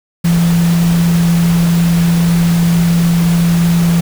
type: tone in noise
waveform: sine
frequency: 170 Hz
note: F3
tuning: 46 cents flat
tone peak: -8 dBFS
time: 0.24-4.01 s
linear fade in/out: 10 ms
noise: pink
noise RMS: -23 dBFS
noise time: 0.24-4.01 s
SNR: +12 dB
effects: none